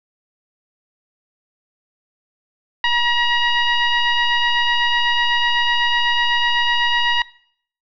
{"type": "tone with frequency modulation", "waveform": "sine", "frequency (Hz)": 951, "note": "A#5", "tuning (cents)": 34, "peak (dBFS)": -14, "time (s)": [2.84, 7.22], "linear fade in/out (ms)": 2, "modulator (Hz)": 955, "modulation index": 2.6, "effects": ["noise-tail reverb RT60 0.6 s tail -22 dB re dry"]}